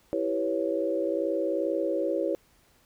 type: chord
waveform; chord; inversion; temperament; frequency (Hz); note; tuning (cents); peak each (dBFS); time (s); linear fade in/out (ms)
sine; C# half-diminished seventh; first; equal; 329.6 / 392 / 493.9 / 554.4; E4 / G4 / B4 / C#5; 0 / 0 / 0 / 0; -30 / -32 / -32 / -29; 0.13-2.35; 0
effects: pink hiss -63 dBFS RMS until 2.85 s